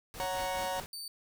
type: noise with tremolo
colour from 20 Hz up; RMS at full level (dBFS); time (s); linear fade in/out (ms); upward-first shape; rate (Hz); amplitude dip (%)
pink; -43; 0.14-0.86; 0; triangle; 4.8; 75
type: chord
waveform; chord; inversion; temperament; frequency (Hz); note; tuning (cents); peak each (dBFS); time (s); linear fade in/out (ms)
40% pulse; F# major; second; equal; 554.4 / 740 / 932.3; C#5 / F#5 / A#5; 0 / 0 / 0; -36; 0.2-0.8; 0
type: tone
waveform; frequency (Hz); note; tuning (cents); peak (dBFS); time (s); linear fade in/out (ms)
sawtooth; 4577; D8; -45; -37; 0.93-1.08; 2
effects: none